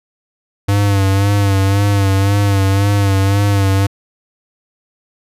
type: tone with vibrato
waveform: square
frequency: 99.2 Hz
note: G2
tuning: 21 cents sharp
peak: -11 dBFS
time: 0.68-3.87 s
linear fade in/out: 10 ms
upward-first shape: sine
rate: 1.9 Hz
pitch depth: 45 cents each way
effects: resampled to 32000 Hz